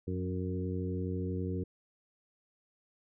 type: harmonic tone with a mistuned harmonic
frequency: 92.1 Hz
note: F#2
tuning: 7 cents flat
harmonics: 1 / 2 / 3 / 4 / 5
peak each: -35 / -38 / -40 / -41 / -42 dBFS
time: 0.07-1.64 s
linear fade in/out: 10 ms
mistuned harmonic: 2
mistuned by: -28 cents
effects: none